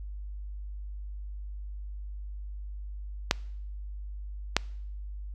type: clicks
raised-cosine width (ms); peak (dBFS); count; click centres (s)
0.2; -3; 2; 3.311 / 4.566
effects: noise-tail reverb RT60 0.7 s tail -25 dB re dry + added 50 Hz sine -36 dBFS peak until 5.34 s